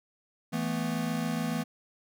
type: chord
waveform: square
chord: E suspended fourth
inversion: none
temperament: equal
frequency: 164.81 / 220 / 246.9 Hz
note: E3 / A3 / B3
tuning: 0 / 0 / 0 cents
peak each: -34 dBFS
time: 0.52-1.64 s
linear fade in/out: 20 ms
effects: none